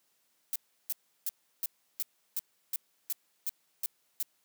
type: noise bursts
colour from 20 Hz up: violet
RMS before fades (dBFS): -32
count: 11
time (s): 0.53-4.227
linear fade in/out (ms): 0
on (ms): 27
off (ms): 340
effects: white hiss -73 dBFS RMS until 4.44 s + high-pass 150 Hz 12 dB/octave